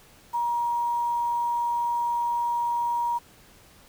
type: tone with quantisation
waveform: sine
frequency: 949 Hz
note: A#5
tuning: 31 cents sharp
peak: -23 dBFS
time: 0.33-3.19 s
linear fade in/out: 20 ms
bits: 8
effects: pink hiss -54 dBFS RMS until 3.88 s